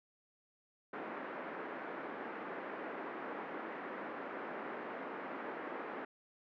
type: band-pass noise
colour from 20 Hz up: pink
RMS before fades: -44 dBFS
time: 0.93-6.05 s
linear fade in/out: 5 ms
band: 260 to 1900 Hz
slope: 24 dB/octave
effects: none